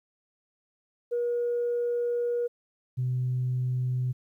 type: tone pair in turn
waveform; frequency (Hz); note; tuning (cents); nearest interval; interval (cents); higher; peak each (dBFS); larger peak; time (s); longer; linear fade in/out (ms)
sine; 479.2 / 126.45; A#4 / B2; +48 / +41; octave + major seventh; 2307; first; -24; neither; 1.11-2.48 / 2.97-4.13; first; 20
effects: tanh soft clip ceiling -21 dBFS + 11-bit